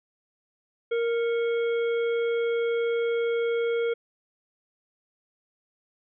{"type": "harmonic tone with a mistuned harmonic", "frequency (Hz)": 466.2, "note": "A#4", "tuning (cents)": 0, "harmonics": [1, 3, 5, 7], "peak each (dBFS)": [-23, -37, -39, -44], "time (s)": [0.91, 3.94], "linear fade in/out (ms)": 10, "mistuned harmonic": 5, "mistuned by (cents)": -98, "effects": []}